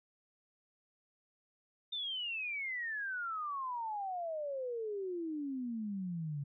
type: exponential sweep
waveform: sine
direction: down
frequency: 3634 to 138.59 Hz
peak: -36 dBFS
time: 1.92-6.44 s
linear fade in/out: 10 ms
effects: none